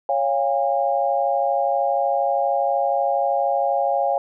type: chord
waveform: sine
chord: Db major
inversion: none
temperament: equal with one note detuned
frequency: 554.4 / 698.5 / 811.2 Hz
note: Db5 / F5 / Ab5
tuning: 0 / 0 / -41 cents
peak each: -22 dBFS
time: 0.09-4.18 s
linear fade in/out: 2 ms
effects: none